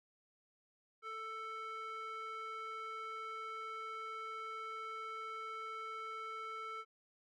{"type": "tone with band-pass filter", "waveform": "square", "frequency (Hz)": 442.2, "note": "A4", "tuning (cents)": 9, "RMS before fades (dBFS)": -45, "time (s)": [1.02, 6.85], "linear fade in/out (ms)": 50, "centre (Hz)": 1600, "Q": 9.5, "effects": []}